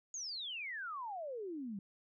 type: exponential sweep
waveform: sine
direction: down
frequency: 6840 to 187.4 Hz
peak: -40 dBFS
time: 0.14-1.79 s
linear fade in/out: 2 ms
effects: none